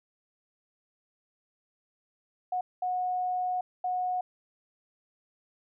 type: tone bursts at uneven times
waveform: sine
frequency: 730 Hz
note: F#5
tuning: 24 cents flat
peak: -27 dBFS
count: 3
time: 2.52-2.61 / 2.82-3.61 / 3.84-4.21 s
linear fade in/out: 5 ms
effects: none